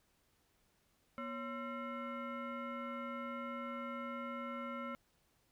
sine tone with frequency modulation, 554.4 Hz, C#5, in tune, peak -40 dBFS, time 1.18-4.95 s, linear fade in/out 0 ms, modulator 795 Hz, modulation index 1.6, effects pink hiss -75 dBFS RMS until 5.51 s

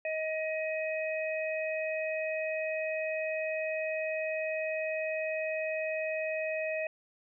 harmonic tone, 630 Hz, D#5, 21 cents sharp, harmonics 1 / 3 / 4, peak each -32 / -41 / -37 dBFS, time 0.05-6.87 s, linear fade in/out 2 ms, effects none

